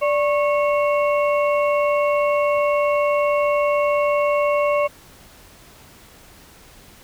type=harmonic tone with a mistuned harmonic; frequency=549 Hz; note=C#5; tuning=17 cents flat; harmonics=1 / 2 / 4 / 5; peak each=-17 / -23 / -29 / -31 dBFS; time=0.01-4.88 s; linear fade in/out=20 ms; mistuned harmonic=1; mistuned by=+110 cents; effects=pink hiss -47 dBFS RMS until 7.03 s